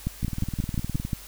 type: two click trains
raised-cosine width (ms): 5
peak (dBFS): -13 / -17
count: 7 / 17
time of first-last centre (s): 0.07-1.132 / 0.23-1.051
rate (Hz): 5.65 / 19.5
effects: added 50 Hz sine -47 dBFS peak until 1.27 s + white hiss -45 dBFS RMS until 1.27 s